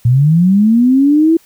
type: linear sweep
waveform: sine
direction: up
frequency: 114.6 to 333.9 Hz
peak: -6 dBFS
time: 0.05-1.37 s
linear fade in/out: 5 ms
effects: white hiss -49 dBFS RMS until 1.45 s